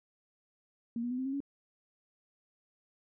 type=tone with pitch steps; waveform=sine; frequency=233.4 / 242 / 251 / 260.3 / 270 / 280 Hz; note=A#3 / B3 / B3 / C4 / C#4 / C#4; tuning=+2 / -35 / +28 / -9 / -45 / +18 cents; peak=-32 dBFS; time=0.96-1.404 s; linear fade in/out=2 ms; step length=74 ms; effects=none

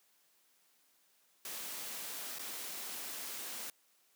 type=noise with dropouts; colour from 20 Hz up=white; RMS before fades=-43 dBFS; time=1.45-3.7 s; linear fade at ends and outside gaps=2 ms; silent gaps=2.386-2.393 s; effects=white hiss -71 dBFS RMS until 4.15 s + high-pass 200 Hz 12 dB/octave

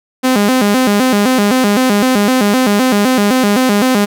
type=tone with vibrato; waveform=sawtooth; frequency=229.4 Hz; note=A#3; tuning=28 cents flat; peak=-5 dBFS; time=0.23-4.06 s; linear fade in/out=20 ms; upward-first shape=square; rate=3.9 Hz; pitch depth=200 cents each way; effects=none

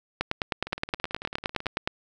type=two click trains; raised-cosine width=0.3 ms; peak=-20 / -9 dBFS; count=19 / 17; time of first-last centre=0.67-1.659 / 0.21-1.875 s; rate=18.2 / 9.61 Hz; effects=none

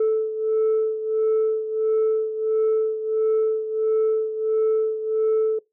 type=beating tone pair; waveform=sine; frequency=437.9 / 439.4 Hz; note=A4 / A4; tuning=-8 / -2 cents; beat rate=1.5 Hz; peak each=-18 / -23 dBFS; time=0-5.59 s; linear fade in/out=5 ms; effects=noise-tail reverb RT60 0.2 s tail -23 dB re dry + tanh soft clip ceiling -15 dBFS

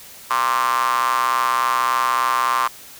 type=tone with high-pass filter; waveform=square; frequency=61.74 Hz; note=B1; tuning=in tune; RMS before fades=-19 dBFS; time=0.3-2.68 s; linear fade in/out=10 ms; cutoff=1100 Hz; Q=8.9; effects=white hiss -41 dBFS RMS until 2.99 s

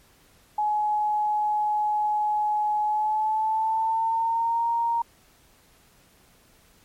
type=tone with pitch glide; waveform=sine; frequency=844 to 931.1 Hz; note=G#5 to A#5; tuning=+28 to -2 cents; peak=-21 dBFS; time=0.58-5.02 s; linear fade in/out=5 ms; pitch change=+170 cents; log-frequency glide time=2.82-4.66 s; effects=pink hiss -58 dBFS RMS until 6.84 s + MP3 64 kbps

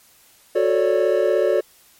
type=chord; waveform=triangle; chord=D major seventh; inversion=first; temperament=just; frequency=367.1 / 440.5 / 550.6 / 587.3 Hz; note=F#4 / A4 / C#5 / D5; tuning=-14 / +2 / -12 / 0 cents; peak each=-19 dBFS; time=0.55-1.61 s; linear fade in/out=10 ms; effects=white hiss -53 dBFS RMS until 1.99 s + MP3 64 kbps

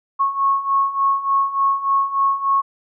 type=beating tone pair; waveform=sine; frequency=1096 / 1099.4 Hz; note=C#6 / C#6; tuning=-20 / -15 cents; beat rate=3.4 Hz; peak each=-21 / -17 dBFS; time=0.19-2.62 s; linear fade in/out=20 ms; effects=none

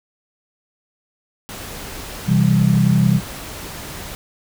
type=noise; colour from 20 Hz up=pink; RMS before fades=-32 dBFS; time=1.49-4.15 s; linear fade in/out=0 ms
type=chord; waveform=sine; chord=C major; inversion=none; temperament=equal with one note detuned; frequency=128.79 / 164.81 / 196 Hz; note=C3 / E3 / G3; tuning=-27 / 0 / 0 cents; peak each=-16 dBFS; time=2.26-3.21 s; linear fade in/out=50 ms
effects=none

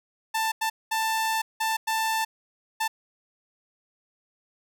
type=tone bursts at uneven times; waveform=sawtooth; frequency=887 Hz; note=A5; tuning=14 cents sharp; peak=-20 dBFS; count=6; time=0.34-0.52 / 0.61-0.7 / 0.91-1.42 / 1.6-1.77 / 1.87-2.25 / 2.8-2.88 s; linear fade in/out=10 ms; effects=none

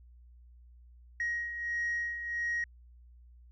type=beating tone pair; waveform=sine; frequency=1886 / 1887.5 Hz; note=A#6 / A#6; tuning=+20 / +21 cents; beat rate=1.5 Hz; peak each=-38 / -31 dBFS; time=1.2-2.64 s; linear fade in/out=2 ms; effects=tanh soft clip ceiling -27 dBFS + added 60 Hz sine -53 dBFS peak until 3.51 s

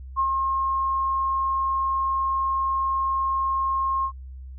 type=tone with ADSR envelope; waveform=sine; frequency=1072 Hz; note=C6; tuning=42 cents sharp; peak=-18 dBFS; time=0.16-4.12 s; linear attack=34 ms; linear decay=74 ms; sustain=-3 dB; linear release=75 ms; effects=added 65 Hz sine -36 dBFS peak until 4.58 s

